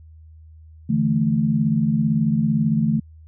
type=chord; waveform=sine; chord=D suspended second; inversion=none; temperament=equal; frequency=146.83 / 164.81 / 220 Hz; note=D3 / E3 / A3; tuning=0 / 0 / 0 cents; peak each=-22 / -22 / -19 dBFS; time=0.89-3 s; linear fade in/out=10 ms; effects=added 79 Hz sine -42 dBFS peak until 3.27 s